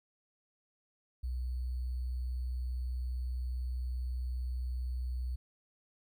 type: tone with sample-and-hold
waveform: sine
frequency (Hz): 62.4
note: B1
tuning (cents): +19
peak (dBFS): -33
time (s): 1.23-5.36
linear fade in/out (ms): 10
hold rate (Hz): 4410
effects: none